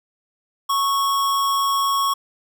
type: tone with amplitude modulation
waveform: square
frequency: 1104 Hz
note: C#6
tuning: 7 cents flat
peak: -17 dBFS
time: 0.69-2.14 s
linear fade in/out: 10 ms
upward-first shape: sine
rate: 200 Hz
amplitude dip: 30%
effects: none